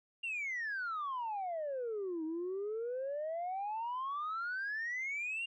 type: exponential two-way sweep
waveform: sine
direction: down then up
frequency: 2820 to 311.1 to 2820 Hz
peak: -34 dBFS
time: 0.23-5.46 s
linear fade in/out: 10 ms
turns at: 2.24 s
effects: tanh soft clip ceiling -33 dBFS